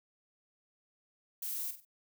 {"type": "noise with echo", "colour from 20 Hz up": "violet", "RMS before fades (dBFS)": -38, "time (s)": [1.42, 1.71], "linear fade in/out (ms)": 5, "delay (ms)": 47, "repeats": 3, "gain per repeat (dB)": -9, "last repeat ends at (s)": 1.851, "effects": []}